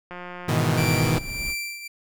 click train, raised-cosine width 0.5 ms, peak -22 dBFS, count 132, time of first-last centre 0.11-0.846 s, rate 178 Hz
sawtooth chord, E major seventh, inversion first, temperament equal, 103.83 / 123.47 / 155.56 / 164.81 Hz, G#2 / B2 / D#3 / E3, 0 / 0 / 0 / 0 cents, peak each -23 / -20 / -20 / -23 dBFS, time 0.48-1.19 s, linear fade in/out 10 ms
brown noise, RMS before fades -35 dBFS, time 0.76-1.55 s, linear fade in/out 50 ms
sawtooth tone with tremolo, 2349 Hz, D7, in tune, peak -22 dBFS, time 0.77-1.88 s, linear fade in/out 10 ms, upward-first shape triangle, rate 1.7 Hz, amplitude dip 75%
effects none

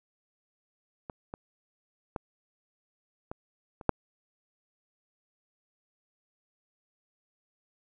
clicks, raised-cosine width 1 ms, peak -24 / -24 / -19 / -23 / -29 / -7 dBFS, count 6, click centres 1.098 / 1.339 / 2.162 / 3.315 / 3.812 / 3.893 s, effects none

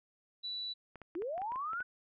sine tone, 3951 Hz, B7, in tune, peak -37 dBFS, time 0.43-0.74 s, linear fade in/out 20 ms
clicks, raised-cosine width 0.5 ms, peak -34 dBFS, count 10, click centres 0.957 / 1.017 / 1.152 / 1.221 / 1.379 / 1.418 / 1.52 / 1.559 / 1.733 / 1.805 s
sine linear sweep, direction up, 306.5 to 1513 Hz, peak -35 dBFS, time 1.15-1.83 s, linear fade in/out 10 ms
effects none

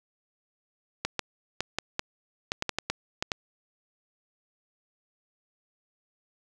clicks, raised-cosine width 0.2 ms, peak -10 dBFS, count 12, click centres 1.05 / 1.193 / 1.606 / 1.786 / 1.994 / 2.519 / 2.624 / 2.693 / 2.786 / 2.9 / 3.225 / 3.318 s, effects none

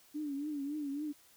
sine tone with vibrato, 290 Hz, D4, 22 cents flat, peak -35 dBFS, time 0.14-1.13 s, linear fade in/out 20 ms, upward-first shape triangle, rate 3.6 Hz, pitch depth 110 cents each way, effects white hiss -63 dBFS RMS until 1.36 s

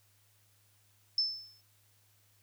sine tone with exponential decay, 5274 Hz, E8, in tune, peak -24 dBFS, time 1.18-1.61 s, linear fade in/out 2 ms, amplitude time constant 92 ms, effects added 102 Hz sine -69 dBFS peak until 2.42 s + white hiss -69 dBFS RMS until 2.42 s

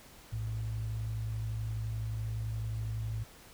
sine tone pair together, 58.27 / 110 Hz, A#1 / A2, 0 / 0 cents, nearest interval major seventh, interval 1100 cents, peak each -39 / -33 dBFS, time 0.32-3.24 s, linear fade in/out 10 ms, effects tanh soft clip ceiling -25 dBFS + pink hiss -55 dBFS RMS until 3.53 s

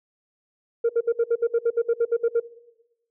sine tone bursts, 465.1 Hz, A#4, 4 cents flat, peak -15 dBFS, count 14, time 0.84-2.401 s, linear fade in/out 10 ms, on 53 ms, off 63 ms, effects noise-tail reverb RT60 1.0 s tail -20 dB re dry + tanh soft clip ceiling -15 dBFS

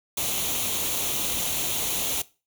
white noise with comb filter, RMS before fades -27 dBFS, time 0.17-2.22 s, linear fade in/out 5 ms, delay 0.3 ms, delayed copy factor +0.6, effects noise-tail reverb RT60 0.3 s tail -19 dB re dry

